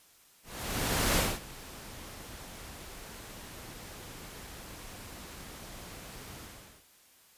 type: noise with ADSR envelope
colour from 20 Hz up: pink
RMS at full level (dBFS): -26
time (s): 0.43-6.86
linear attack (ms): 750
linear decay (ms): 210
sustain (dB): -20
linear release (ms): 450
effects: white hiss -61 dBFS RMS until 7.37 s + resampled to 32000 Hz